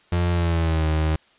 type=tone with pitch glide; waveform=35% pulse; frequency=87.31 to 78.23 Hz; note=F2 to D#2; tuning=0 to +10 cents; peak=-17 dBFS; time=0.12-1.16 s; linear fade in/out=5 ms; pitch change=-190 cents; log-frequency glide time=0.31-0.86 s; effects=white hiss -57 dBFS RMS until 1.38 s + resampled to 8000 Hz